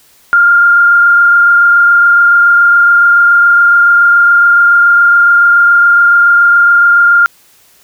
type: tone with frequency modulation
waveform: sine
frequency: 1402 Hz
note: F6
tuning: 6 cents sharp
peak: -3 dBFS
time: 0.33-7.26 s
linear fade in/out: 0 ms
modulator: 27.1 Hz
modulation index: 0.56
effects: white hiss -46 dBFS RMS until 7.83 s